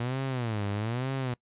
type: tone with vibrato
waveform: sawtooth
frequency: 116.6 Hz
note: A#2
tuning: 1 cent sharp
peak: -25 dBFS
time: 0-1.34 s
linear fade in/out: 5 ms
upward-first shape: sine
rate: 1.1 Hz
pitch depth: 250 cents each way
effects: noise-tail reverb RT60 0.1 s tail -23 dB re dry + resampled to 8000 Hz